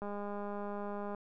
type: click train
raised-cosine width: 1 ms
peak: -28 dBFS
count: 231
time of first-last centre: 0.02-1.147 s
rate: 204 Hz
effects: none

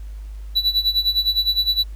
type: tone with tremolo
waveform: triangle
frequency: 3951 Hz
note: B7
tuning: in tune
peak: -12 dBFS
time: 0.55-1.84 s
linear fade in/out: 20 ms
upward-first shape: sine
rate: 9.8 Hz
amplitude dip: 85%
effects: added 51 Hz sine -30 dBFS peak until 1.95 s + pink hiss -55 dBFS RMS until 1.95 s

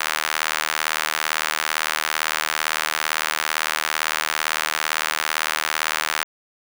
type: tone with high-pass filter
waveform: sawtooth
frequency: 77.78 Hz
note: D#2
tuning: in tune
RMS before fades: -24 dBFS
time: 0-6.24 s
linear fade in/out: 5 ms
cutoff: 1400 Hz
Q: 1.2
effects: none

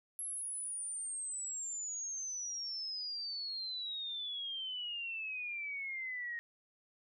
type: exponential sweep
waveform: sine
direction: down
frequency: 11230 to 1864.7 Hz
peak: -38 dBFS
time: 0.19-6.39 s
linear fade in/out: 0 ms
effects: none

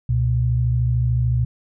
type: tone pair together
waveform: sine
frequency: 67.14 / 120.7 Hz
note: C2 / B2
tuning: +45 / -39 cents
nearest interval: minor seventh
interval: 1016 cents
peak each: -22 / -17 dBFS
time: 0.09-1.45 s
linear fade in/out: 5 ms
effects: none

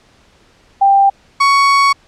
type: tone pair in turn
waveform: sine / 35% pulse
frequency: 790 / 1115 Hz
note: G5 / C#6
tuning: +13 / +10 cents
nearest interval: tritone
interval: 597 cents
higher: second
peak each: -6 dBFS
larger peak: neither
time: 0.81-1.1 / 1.4-1.93 s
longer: second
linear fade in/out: 10 ms
effects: pink hiss -50 dBFS RMS until 2.07 s + low-pass 6000 Hz 12 dB/octave

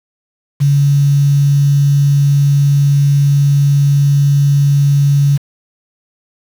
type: tone with quantisation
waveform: sine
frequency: 141.8 Hz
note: C#3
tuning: 40 cents sharp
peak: -7 dBFS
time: 0.6-5.38 s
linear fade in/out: 20 ms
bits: 5
effects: none

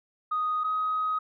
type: tone pair in turn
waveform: sine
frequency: 1244.5 / 1259.7 Hz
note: D#6 / D#6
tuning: 0 / +21 cents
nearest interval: unison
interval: 21 cents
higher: second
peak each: -24 dBFS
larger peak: neither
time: 0.31-0.64 / 0.64-1.19 s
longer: second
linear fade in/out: 10 ms
effects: tanh soft clip ceiling -20 dBFS

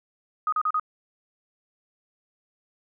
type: tone bursts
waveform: sine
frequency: 1249 Hz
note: D#6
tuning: 6 cents sharp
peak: -21 dBFS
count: 4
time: 0.47-0.797 s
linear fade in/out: 2 ms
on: 54 ms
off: 37 ms
effects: none

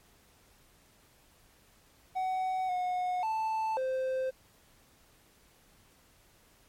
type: tone with pitch steps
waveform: triangle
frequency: 749 / 727 / 881 / 521 Hz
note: F#5 / F#5 / A5 / C5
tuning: +21 / -31 / +2 / -7 cents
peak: -27 dBFS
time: 2.15-4.31 s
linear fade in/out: 20 ms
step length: 540 ms
effects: pink hiss -63 dBFS RMS until 6.68 s + MP3 64 kbps

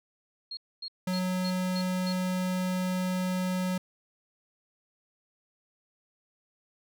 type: tone bursts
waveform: sine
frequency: 4271 Hz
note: C8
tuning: 35 cents sharp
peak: -35 dBFS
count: 6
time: 0.51-2.126 s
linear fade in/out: 5 ms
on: 61 ms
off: 250 ms
type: tone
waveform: square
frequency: 183.8 Hz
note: F#3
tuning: 11 cents flat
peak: -28 dBFS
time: 1.07-3.78 s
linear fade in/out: 5 ms
effects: none

